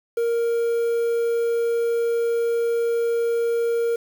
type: tone with quantisation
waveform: triangle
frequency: 466.2 Hz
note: A#4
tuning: in tune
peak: -17 dBFS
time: 0.17-3.96 s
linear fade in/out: 5 ms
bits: 7
effects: none